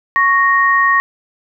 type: tone pair together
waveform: sine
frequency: 1108.7 / 1864.6 Hz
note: C#6 / A#6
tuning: 0 / 0 cents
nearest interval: major sixth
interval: 900 cents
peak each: -12 dBFS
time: 0.16-1 s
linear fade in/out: 0 ms
effects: none